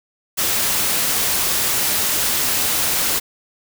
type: noise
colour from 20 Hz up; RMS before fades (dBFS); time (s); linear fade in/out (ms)
white; -19; 0.37-3.2; 20
effects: none